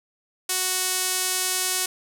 sawtooth tone with band-pass filter, 370 Hz, F#4, in tune, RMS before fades -25 dBFS, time 0.49-1.86 s, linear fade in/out 5 ms, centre 9300 Hz, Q 0.95, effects none

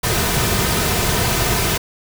pink noise with comb filter, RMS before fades -18 dBFS, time 0.03-1.78 s, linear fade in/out 10 ms, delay 3.6 ms, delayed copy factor -0.5, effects none

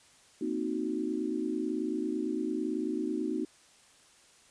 sine chord, C half-diminished seventh, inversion third, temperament equal, 233.1 / 261.6 / 311.1 / 370 Hz, Bb3 / C4 / Eb4 / Gb4, 0 / 0 / 0 / 0 cents, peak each -37 / -36 / -33 / -36 dBFS, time 0.41-3.45 s, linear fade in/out 5 ms, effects white hiss -60 dBFS RMS until 4.5 s + resampled to 22050 Hz

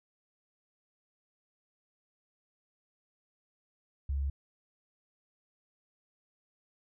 sine tone, 69.3 Hz, C#2, in tune, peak -29 dBFS, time 4.09-4.3 s, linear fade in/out 5 ms, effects none

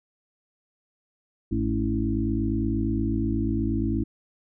harmonic tone with a mistuned harmonic, 54.5 Hz, A1, 16 cents flat, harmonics 1 / 2 / 4 / 5 / 6, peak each -29 / -29 / -29 / -29 / -29 dBFS, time 1.51-4.04 s, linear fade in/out 10 ms, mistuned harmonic 5, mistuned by +38 cents, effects none

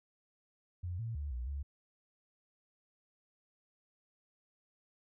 sine tone with pitch steps, 88.6 / 114.4 / 72.6 / 60.9 / 70.3 Hz, F2 / A#2 / D2 / B1 / C#2, +25 / -32 / -19 / -24 / +25 cents, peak -36 dBFS, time 0.83-1.63 s, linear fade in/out 10 ms, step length 160 ms, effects none

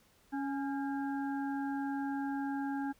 harmonic tone with a mistuned harmonic, 277.2 Hz, C#4, in tune, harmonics 1 / 3 / 5 / 6, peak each -34 / -40 / -52 / -46 dBFS, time 0.32-2.93 s, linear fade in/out 20 ms, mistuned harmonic 6, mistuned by -54 cents, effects pink hiss -67 dBFS RMS until 2.99 s

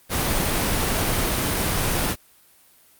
pink noise, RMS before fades -22 dBFS, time 0.09-2.16 s, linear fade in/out 50 ms, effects white hiss -55 dBFS RMS until 2.99 s + Opus 32 kbps

